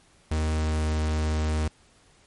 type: tone with pitch glide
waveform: 45% pulse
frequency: 78 to 77.51 Hz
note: D#2 to D#2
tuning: +5 to -6 cents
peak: -23 dBFS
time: 0.31-1.68 s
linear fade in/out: 5 ms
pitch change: -11 cents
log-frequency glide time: 0.57-0.86 s
effects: pink hiss -59 dBFS RMS until 2.26 s + MP3 48 kbps